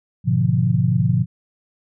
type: chord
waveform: sine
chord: G# diminished seventh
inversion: none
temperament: equal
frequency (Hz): 103.83 / 123.47 / 146.83 / 174.61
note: G#2 / B2 / D3 / F3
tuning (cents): 0 / 0 / 0 / 0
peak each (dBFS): -22 / -18 / -22 / -20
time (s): 0.24-1.26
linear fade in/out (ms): 50
effects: none